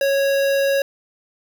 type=tone with notch filter; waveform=square; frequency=552 Hz; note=C#5; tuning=7 cents flat; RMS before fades=-18 dBFS; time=0.01-0.82 s; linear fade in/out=2 ms; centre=8100 Hz; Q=1.5; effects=none